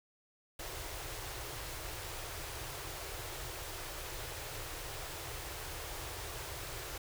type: band-stop noise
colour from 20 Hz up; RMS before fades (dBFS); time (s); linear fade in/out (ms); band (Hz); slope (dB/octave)
pink; -43; 0.59-6.98; 5; 140 to 320; 48
effects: none